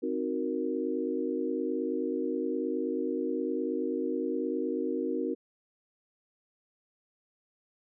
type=chord; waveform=sine; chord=C half-diminished seventh; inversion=none; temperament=equal; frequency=261.6 / 311.1 / 370 / 466.2 Hz; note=C4 / Eb4 / Gb4 / Bb4; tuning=0 / 0 / 0 / 0 cents; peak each=-34 dBFS; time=0.02-5.35 s; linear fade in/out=20 ms; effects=none